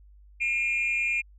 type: tone with amplitude modulation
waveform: sine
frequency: 2408 Hz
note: D7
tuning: 43 cents sharp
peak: -19 dBFS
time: 0.4-1.22 s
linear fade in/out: 20 ms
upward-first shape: sine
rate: 251 Hz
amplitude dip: 80%
effects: tanh soft clip ceiling -18 dBFS + added 50 Hz sine -50 dBFS peak until 1.38 s